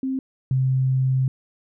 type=tone pair in turn; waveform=sine; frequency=264 / 131.09 Hz; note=C4 / C3; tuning=+16 / +4 cents; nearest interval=octave; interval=1212 cents; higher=first; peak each=-22 / -17 dBFS; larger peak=second; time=0.03-0.19 / 0.51-1.28 s; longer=second; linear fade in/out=2 ms; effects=none